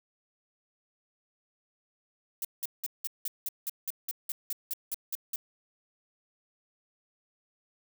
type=noise bursts; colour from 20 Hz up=violet; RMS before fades=-33 dBFS; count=15; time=2.42-5.36 s; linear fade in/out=2 ms; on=28 ms; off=180 ms; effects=none